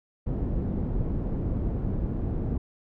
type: low-pass noise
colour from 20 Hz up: pink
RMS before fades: -28 dBFS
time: 0.26-2.58 s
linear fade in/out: 10 ms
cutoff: 310 Hz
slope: 12 dB/octave
effects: none